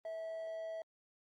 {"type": "tone with amplitude modulation", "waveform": "triangle", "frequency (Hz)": 651, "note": "E5", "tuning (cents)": -22, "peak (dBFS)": -37, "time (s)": [0.05, 0.82], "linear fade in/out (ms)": 2, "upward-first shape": "sine", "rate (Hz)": 202, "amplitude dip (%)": 25, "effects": ["Opus 24 kbps"]}